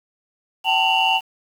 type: tone cluster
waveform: sine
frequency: 768 / 891 / 2750 / 2922 Hz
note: G5 / A5 / F7 / F#7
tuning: -36 / +22 / -27 / -22 cents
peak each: -20 dBFS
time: 0.64-1.21 s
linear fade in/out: 50 ms
effects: tanh soft clip ceiling -8 dBFS + 7-bit